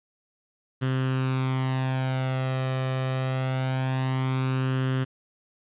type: tone with flanger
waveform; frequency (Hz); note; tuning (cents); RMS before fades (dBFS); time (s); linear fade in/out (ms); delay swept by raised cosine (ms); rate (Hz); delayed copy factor
sawtooth; 130.81; C3; 0; -26; 0.81-5.05; 20; 0.65 to 1.65; 0.24; +0.6
effects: resampled to 8000 Hz + 10-bit